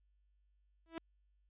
sawtooth tone with exponential growth, 328.6 Hz, E4, 5 cents flat, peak -34 dBFS, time 0.86-0.98 s, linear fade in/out 0 ms, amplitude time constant 26 ms, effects added 50 Hz sine -70 dBFS peak until 1.49 s + resampled to 8000 Hz

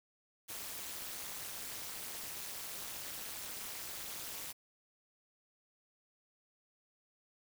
white noise with amplitude modulation, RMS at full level -40 dBFS, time 0.48-4.53 s, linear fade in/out 20 ms, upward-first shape sine, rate 215 Hz, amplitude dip 100%, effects none

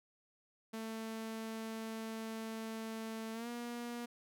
sawtooth tone with pitch glide, 222.7 to 238.7 Hz, A3 to A#3, +21 to +41 cents, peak -37 dBFS, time 0.73-4.06 s, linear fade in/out 10 ms, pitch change +120 cents, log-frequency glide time 3.33-3.48 s, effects none

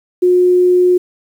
sine tone, 360.5 Hz, F#4, 45 cents flat, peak -7 dBFS, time 0.22-0.98 s, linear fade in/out 10 ms, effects 7-bit

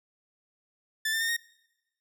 sawtooth tone with pitch steps, 1759 / 1791.8 / 1825.2 / 1859.3 Hz, A6 / A6 / A#6 / A#6, -1 / +31 / -37 / -5 cents, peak -23 dBFS, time 1.05-1.366 s, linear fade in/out 5 ms, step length 79 ms, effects noise-tail reverb RT60 1.0 s tail -25 dB re dry

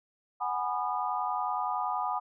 sine chord, G# minor seventh, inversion third, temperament equal with one note detuned, 740 / 830.6 / 987.8 / 1221 Hz, F#5 / G#5 / B5 / D#6, 0 / 0 / 0 / -33 cents, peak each -34 dBFS, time 0.4-2.2 s, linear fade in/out 20 ms, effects none

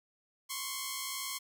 5% pulse tone pair together, 1041.1 / 1103 Hz, C6 / C#6, -9 / -9 cents, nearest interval minor second, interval 100 cents, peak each -27 dBFS, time 0.49-1.39 s, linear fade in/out 20 ms, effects none

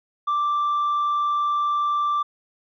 sine tone with tanh clipping, 1174.7 Hz, D6, in tune, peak -20 dBFS, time 0.27-2.23 s, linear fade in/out 10 ms, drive 1 dB, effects none

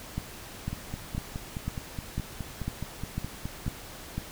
two click trains, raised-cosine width 5 ms, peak -21 / -18 dBFS, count 15 / 9, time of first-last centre 0.73-3.665 / 0.18-4.18 s, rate 4.77 / 2 Hz, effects pink hiss -44 dBFS RMS until 4.31 s

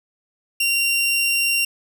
sawtooth tone, 2763 Hz, F7, 19 cents flat, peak -14 dBFS, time 0.6-1.65 s, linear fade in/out 5 ms, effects none

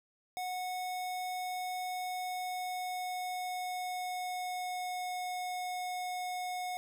square tone with pitch glide, 733 to 727.9 Hz, F#5 to F#5, -16 to -29 cents, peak -36 dBFS, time 0.37-6.77 s, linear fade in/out 0 ms, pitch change -13 cents, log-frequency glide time 2.06-5.13 s, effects none

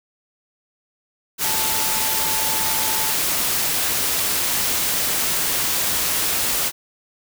sine tone in noise, 879 Hz, A5, 2 cents flat, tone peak -29 dBFS, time 1.42-3.14 s, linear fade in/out 50 ms, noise white, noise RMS -21 dBFS, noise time 1.38-6.72 s, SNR -11 dB, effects none

